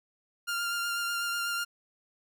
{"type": "tone with vibrato", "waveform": "sawtooth", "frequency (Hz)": 1396.9, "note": "F6", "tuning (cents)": 0, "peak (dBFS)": -26, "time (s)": [0.47, 1.65], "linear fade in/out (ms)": 20, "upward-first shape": "sine", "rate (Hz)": 8.1, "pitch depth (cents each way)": 15, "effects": []}